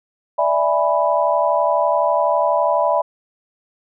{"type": "chord", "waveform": "sine", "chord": "E dominant seventh", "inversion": "third", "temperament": "equal", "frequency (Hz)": [587.3, 659.3, 830.6, 987.8], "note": ["D5", "E5", "G#5", "B5"], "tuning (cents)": [0, 0, 0, 0], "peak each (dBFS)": [-19, -19, -23, -19], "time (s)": [0.38, 3.02], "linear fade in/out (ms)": 10, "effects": []}